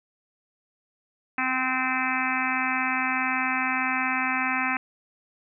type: harmonic tone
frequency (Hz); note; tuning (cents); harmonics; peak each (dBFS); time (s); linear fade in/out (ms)
258.4; C4; -21; 1 / 3 / 4 / 5 / 6 / 7 / 8 / 9 / 10; -32 / -32 / -32 / -32 / -32 / -32 / -32 / -32 / -32; 1.38-4.77; 2
effects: none